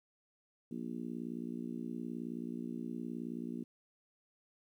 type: harmonic tone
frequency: 59 Hz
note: A#1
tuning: 22 cents sharp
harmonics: 3 / 4 / 5 / 6 / 7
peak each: -46 / -41 / -45 / -48 / -55 dBFS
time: 0.71-3.64 s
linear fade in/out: 5 ms
effects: 12-bit